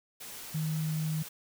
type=tone in noise; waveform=sine; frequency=156.4 Hz; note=D#3; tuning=9 cents sharp; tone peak=-29 dBFS; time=0.54-1.23 s; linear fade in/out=10 ms; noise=white; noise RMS=-44 dBFS; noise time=0.2-1.29 s; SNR=+12 dB; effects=none